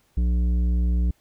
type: tone with tanh clipping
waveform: triangle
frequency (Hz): 60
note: B1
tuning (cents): -49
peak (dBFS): -20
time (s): 0.17-1.11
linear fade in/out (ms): 5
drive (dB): 14
effects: pink hiss -64 dBFS RMS until 1.2 s